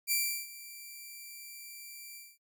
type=tone with ADSR envelope; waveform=5% pulse; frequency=2349 Hz; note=D7; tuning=in tune; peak=-17 dBFS; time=0.07-2.38 s; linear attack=45 ms; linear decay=350 ms; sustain=-19 dB; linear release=220 ms; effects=noise-tail reverb RT60 0.1 s tail -23 dB re dry